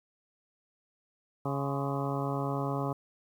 harmonic tone with a mistuned harmonic, 138.8 Hz, C#3, 3 cents sharp, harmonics 1 / 2 / 3 / 4 / 5 / 6 / 7 / 8 / 9, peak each -33 / -36 / -38 / -39 / -40 / -41 / -41 / -42 / -43 dBFS, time 1.45-2.93 s, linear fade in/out 5 ms, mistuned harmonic 7, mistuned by +86 cents, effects 10-bit

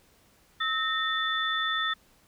sine tone cluster, 1293 / 1836 / 3511 Hz, E6 / A#6 / A7, -34 / -27 / -4 cents, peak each -30 dBFS, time 0.6-1.94 s, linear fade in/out 10 ms, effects pink hiss -62 dBFS RMS until 2.27 s

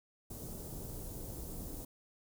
pink band-stop noise, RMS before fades -44 dBFS, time 0.3-1.85 s, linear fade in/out 5 ms, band 480 to 9500 Hz, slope 12 dB/octave, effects none

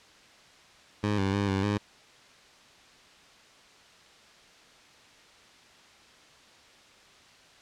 15% pulse tone with pitch steps, 104.1 / 97 / 100.8 / 96.7 / 103.1 Hz, G#2 / G2 / G2 / G2 / G#2, +5 / -18 / +49 / -23 / -12 cents, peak -19 dBFS, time 1.03-1.78 s, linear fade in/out 10 ms, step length 150 ms, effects white hiss -55 dBFS RMS until 7.61 s + low-pass 5000 Hz 12 dB/octave

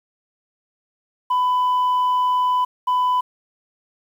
sine tone bursts at uneven times, 999 Hz, B5, 20 cents sharp, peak -13 dBFS, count 2, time 1.3-2.65 / 2.87-3.21 s, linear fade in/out 10 ms, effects tanh soft clip ceiling -15 dBFS + 8-bit

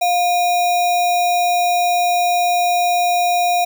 sine tone with sample-and-hold, 706 Hz, F5, 19 cents sharp, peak -13 dBFS, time 0.01-3.65 s, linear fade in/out 10 ms, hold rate 3150 Hz, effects none

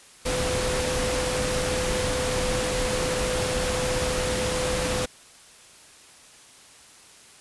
sine tone in noise, 505 Hz, B4, 39 cents sharp, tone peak -27 dBFS, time 0.25-5.06 s, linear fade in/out 10 ms, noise pink, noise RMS -27 dBFS, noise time 0.25-5.06 s, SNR -3 dB, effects white hiss -50 dBFS RMS until 7.4 s + resampled to 24000 Hz

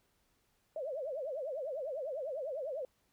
sine tone with vibrato, 575 Hz, D5, 37 cents flat, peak -36 dBFS, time 0.76-2.85 s, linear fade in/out 2 ms, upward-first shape triangle, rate 10 Hz, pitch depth 270 cents each way, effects pink hiss -75 dBFS RMS until 3.12 s

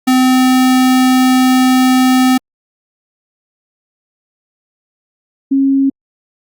square / sine tone pair in turn, 256.9 / 272.2 Hz, C4 / C#4, -32 / -31 cents, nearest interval minor second, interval 101 cents, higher second, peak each -8 dBFS, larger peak neither, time 0.07-2.38 / 5.51-5.9 s, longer first, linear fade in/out 10 ms, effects Opus 48 kbps

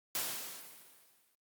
white noise with exponential decay, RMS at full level -34 dBFS, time 0.15-1.35 s, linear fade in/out 1 ms, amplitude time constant 260 ms, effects high-pass 150 Hz 12 dB/octave + Opus 48 kbps

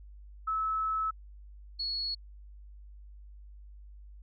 sine tone pair in turn, 1300 / 4359 Hz, E6 / C#8, -24 / -30 cents, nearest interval octave + major sixth, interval 2094 cents, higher second, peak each -28 / -31 dBFS, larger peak first, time 0.47-1.11 / 1.79-2.15 s, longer first, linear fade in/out 10 ms, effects added 50 Hz sine -47 dBFS peak until 4.22 s

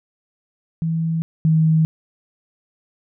sine tone pair in turn, 163.2 / 159.1 Hz, E3 / D#3, -17 / +39 cents, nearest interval unison, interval 44 cents, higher first, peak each -18 / -12 dBFS, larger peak second, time 0.82-1.22 / 1.45-1.85 s, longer neither, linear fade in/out 0 ms, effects none

